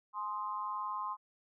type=tone with amplitude modulation; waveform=sine; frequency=1046.5 Hz; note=C6; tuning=in tune; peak=-31 dBFS; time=0.13-1.17 s; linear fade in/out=50 ms; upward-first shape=sine; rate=202 Hz; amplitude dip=90%; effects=none